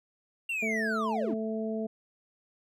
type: linear sweep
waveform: triangle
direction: down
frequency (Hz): 2794 to 206.8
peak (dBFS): -28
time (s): 0.49-1.34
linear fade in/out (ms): 5
type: harmonic tone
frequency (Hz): 220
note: A3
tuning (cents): 0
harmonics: 1 / 2 / 3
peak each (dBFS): -32 / -35 / -37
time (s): 0.62-1.87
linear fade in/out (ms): 10
effects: none